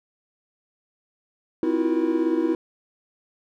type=tone cluster; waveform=triangle; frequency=259.7 / 323.7 / 340.8 / 367.5 / 477.4 Hz; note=C4 / E4 / F4 / F#4 / A#4; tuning=-13 / -31 / -42 / -12 / +41 cents; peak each=-28 / -20 / -24 / -28 / -29 dBFS; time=1.63-2.55 s; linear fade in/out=2 ms; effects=none